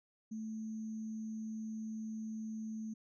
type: tone with sample-and-hold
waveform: sine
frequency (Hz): 219.4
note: A3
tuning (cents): -5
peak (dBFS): -39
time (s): 0.31-2.94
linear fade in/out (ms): 10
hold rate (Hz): 6300
effects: resampled to 22050 Hz